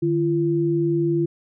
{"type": "tone pair together", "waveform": "sine", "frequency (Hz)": [151.45, 340], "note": ["D#3", "F4"], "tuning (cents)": [-46, -46], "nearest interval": "octave + major second", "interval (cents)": 1400, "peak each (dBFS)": [-23, -19], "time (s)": [0.02, 1.26], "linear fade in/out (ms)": 10, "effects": []}